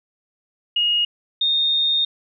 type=tone pair in turn; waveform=sine; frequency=2870 / 3675 Hz; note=F7 / A#7; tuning=+47 / -25 cents; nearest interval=major third; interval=428 cents; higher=second; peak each=-16 dBFS; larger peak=neither; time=0.76-1.05 / 1.41-2.05 s; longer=second; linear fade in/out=5 ms; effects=none